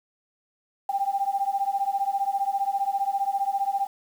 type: beating tone pair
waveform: sine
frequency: 784 / 799 Hz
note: G5 / G5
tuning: 0 / +33 cents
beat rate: 15 Hz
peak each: -26 dBFS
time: 0.89-3.87 s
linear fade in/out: 5 ms
effects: 8-bit